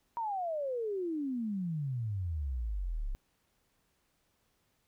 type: exponential sweep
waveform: sine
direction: down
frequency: 957 to 31.84 Hz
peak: -32 dBFS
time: 0.17-3.15 s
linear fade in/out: 0 ms
effects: pink hiss -75 dBFS RMS until 4.87 s